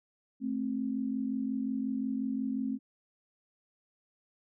sine tone pair together, 219.1 / 264.7 Hz, A3 / C4, -7 / +20 cents, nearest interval minor third, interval 327 cents, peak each -34 / -32 dBFS, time 0.4-2.79 s, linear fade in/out 50 ms, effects none

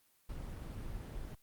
brown noise, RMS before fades -43 dBFS, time 0.29-1.35 s, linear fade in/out 5 ms, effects white hiss -71 dBFS RMS until 1.42 s + Opus 24 kbps

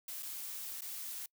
blue noise with dropouts, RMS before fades -43 dBFS, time 0.08-1.26 s, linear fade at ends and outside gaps 2 ms, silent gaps 0.225-0.229 / 0.809-0.819 s, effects noise-tail reverb RT60 0.1 s tail -25 dB re dry

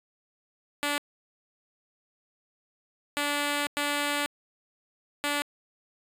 5% pulse tone bursts at uneven times, 290 Hz, D4, 22 cents flat, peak -15 dBFS, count 4, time 0.83-0.98 / 3.17-3.67 / 3.77-4.26 / 5.24-5.42 s, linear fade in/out 0 ms, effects resampled to 32000 Hz

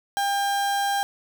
35% pulse tone, 800 Hz, G5, 35 cents sharp, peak -20 dBFS, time 0.17-1.03 s, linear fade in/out 0 ms, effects none

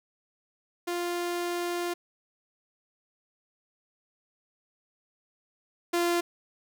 sawtooth tone pair in turn, 349.2 / 345.8 Hz, F4 / F4, 0 / -17 cents, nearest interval unison, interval 17 cents, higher first, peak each -25 / -20 dBFS, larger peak second, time 0.87-1.94 / 5.93-6.21 s, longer first, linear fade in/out 10 ms, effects none

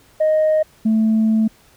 sine tone pair in turn, 622 / 219.9 Hz, D#5 / A3, -1 / -1 cents, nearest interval octave + tritone, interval 1800 cents, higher first, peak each -11 dBFS, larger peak neither, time 0.2-0.63 / 0.85-1.48 s, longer second, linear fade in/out 10 ms, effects tanh soft clip ceiling -10 dBFS + pink hiss -52 dBFS RMS until 1.76 s

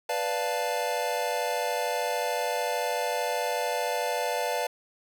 square chord, B half-diminished seventh, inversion none, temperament equal, 493.9 / 587.3 / 698.5 / 880 Hz, B4 / D5 / F5 / A5, 0 / 0 / 0 / 0 cents, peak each -33 dBFS, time 0.09-4.67 s, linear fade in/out 5 ms, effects none

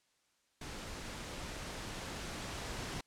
pink noise with level ramp, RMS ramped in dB -45 to -41 dBFS, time 0.61-3.01 s, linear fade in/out 5 ms, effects white hiss -75 dBFS RMS until 3.06 s + low-pass 8000 Hz 12 dB/octave

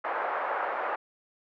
pink band-pass noise, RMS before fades -31 dBFS, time 0.04-0.96 s, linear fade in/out 10 ms, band 550 to 1600 Hz, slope 24 dB/octave, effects none

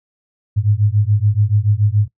sine beating tone pair, 101 / 108 Hz, G#2 / A2, -48 / -32 cents, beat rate 7 Hz, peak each -15 dBFS, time 0.56-2.08 s, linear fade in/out 20 ms, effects noise-tail reverb RT60 0.1 s tail -20 dB re dry

